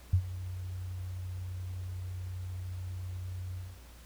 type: tone with ADSR envelope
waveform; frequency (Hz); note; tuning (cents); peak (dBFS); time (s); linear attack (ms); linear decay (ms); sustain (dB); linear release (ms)
sine; 91.6; F#2; -17; -19; 0.13-3.81; 6; 75; -17; 250
effects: added 60 Hz sine -51 dBFS peak until 4.05 s + pink hiss -57 dBFS RMS until 4.05 s